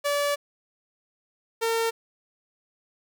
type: tone pair in turn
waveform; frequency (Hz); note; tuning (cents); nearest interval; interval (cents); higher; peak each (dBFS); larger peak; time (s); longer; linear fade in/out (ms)
sawtooth; 576 / 455.7; D5 / A#4; -34 / -39; major third; 405; first; -19; neither; 0.04-0.36 / 1.61-1.91; first; 20
effects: none